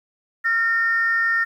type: tone pair together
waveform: sine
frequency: 1378 / 1825.1 Hz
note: F6 / A#6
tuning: -24 / -37 cents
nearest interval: perfect fourth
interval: 487 cents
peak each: -23 / -17 dBFS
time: 0.44-1.45 s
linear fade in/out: 20 ms
effects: tanh soft clip ceiling -11 dBFS + 9-bit